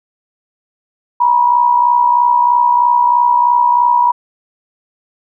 sine tone with amplitude modulation, 967 Hz, B5, 37 cents flat, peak -5 dBFS, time 1.2-4.12 s, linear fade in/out 10 ms, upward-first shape sine, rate 63.1 Hz, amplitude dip 60%, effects none

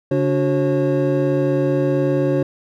triangle tone cluster, 141 / 288.6 / 367.3 / 541 Hz, C#3 / D4 / F#4 / C#5, +30 / -30 / -13 / -42 cents, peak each -19 dBFS, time 0.11-2.43 s, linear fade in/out 5 ms, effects none

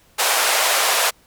pink band-pass noise, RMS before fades -18 dBFS, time 0.18-1.11 s, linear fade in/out 20 ms, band 590 to 14000 Hz, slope 24 dB/octave, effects pink hiss -55 dBFS RMS until 1.26 s

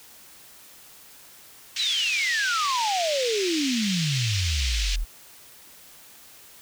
pink band-pass noise, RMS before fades -30 dBFS, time 1.76-4.96 s, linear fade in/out 5 ms, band 2400 to 6300 Hz, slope 24 dB/octave
sine exponential sweep, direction down, 4114 to 36.71 Hz, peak -23 dBFS, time 1.78-5.05 s, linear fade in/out 20 ms
effects white hiss -49 dBFS RMS until 6.61 s

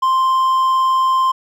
triangle tone with hard clipping, 1047 Hz, C6, 1 cent sharp, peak -13 dBFS, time 0.02-1.32 s, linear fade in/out 10 ms, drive 6 dB, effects none

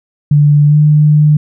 sine tone with pitch glide, 146.83 to 150.44 Hz, D3 to D3, 0 to +42 cents, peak -4 dBFS, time 0.31-1.37 s, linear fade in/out 5 ms, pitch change +42 cents, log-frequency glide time 0.67-0.76 s, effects none

